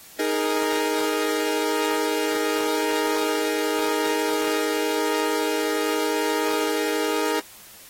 sawtooth chord, D# suspended fourth, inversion none, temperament equal, 311.1 / 415.3 / 466.2 Hz, D#4 / G#4 / A#4, 0 / 0 / 0 cents, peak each -22 dBFS, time 0.19-7.4 s, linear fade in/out 5 ms, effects white hiss -46 dBFS RMS until 7.89 s + AAC 48 kbps

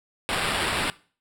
white noise with sample-and-hold, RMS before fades -26 dBFS, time 0.29-0.9 s, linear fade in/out 0 ms, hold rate 6300 Hz, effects noise-tail reverb RT60 0.4 s tail -20 dB re dry + low-pass 12000 Hz 12 dB/octave

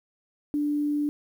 sine tone, 293.7 Hz, D4, in tune, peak -23 dBFS, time 0.54-1.09 s, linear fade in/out 0 ms, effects 9-bit

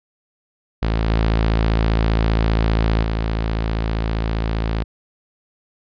sawtooth tone with level steps, 55.1 Hz, A1, 3 cents sharp, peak -13 / -11 / -15 dBFS, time 0.82-4.84 s, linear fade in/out 10 ms, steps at 1.08 / 3.02 s, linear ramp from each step 20 ms, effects resampled to 11025 Hz

